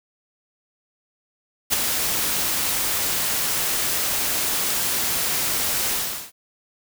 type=noise with ADSR envelope; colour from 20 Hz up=white; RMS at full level=-17 dBFS; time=1.7-6.32 s; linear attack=33 ms; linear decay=8 ms; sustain=-6 dB; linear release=390 ms; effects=none